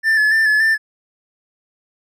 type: tone with vibrato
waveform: triangle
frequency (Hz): 1748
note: A6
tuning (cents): -12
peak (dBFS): -10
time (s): 0.03-0.78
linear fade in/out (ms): 50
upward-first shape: square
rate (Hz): 3.5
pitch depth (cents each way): 33
effects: none